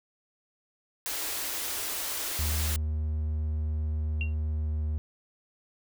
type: band-stop noise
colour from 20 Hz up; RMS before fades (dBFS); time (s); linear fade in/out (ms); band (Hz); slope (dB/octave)
white; -33; 1.06-2.76; 0; 100 to 260; 48
type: tone with pitch glide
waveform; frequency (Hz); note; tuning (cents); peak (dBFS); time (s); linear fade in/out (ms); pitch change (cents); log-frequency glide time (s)
triangle; 76.9 to 76.46; D#2 to D#2; -20 to -30; -25; 2.39-4.98; 0; -10; 4.54-4.86
type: tone with exponential decay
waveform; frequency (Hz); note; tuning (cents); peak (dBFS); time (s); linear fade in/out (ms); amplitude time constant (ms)
sine; 2754; F7; -25; -28; 4.21-4.34; 1; 27
effects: none